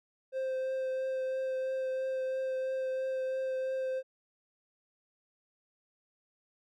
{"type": "tone with vibrato", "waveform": "triangle", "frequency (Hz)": 523.3, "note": "C5", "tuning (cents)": 0, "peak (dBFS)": -29, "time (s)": [0.32, 4.03], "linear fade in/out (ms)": 50, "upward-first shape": "triangle", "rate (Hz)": 3, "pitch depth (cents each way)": 13, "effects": []}